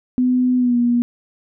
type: tone with pitch glide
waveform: sine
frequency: 251.4 to 240.2 Hz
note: B3 to B3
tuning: +31 to -48 cents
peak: -13 dBFS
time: 0.18-1.02 s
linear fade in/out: 0 ms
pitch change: -79 cents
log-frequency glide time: 0.57-0.77 s
effects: none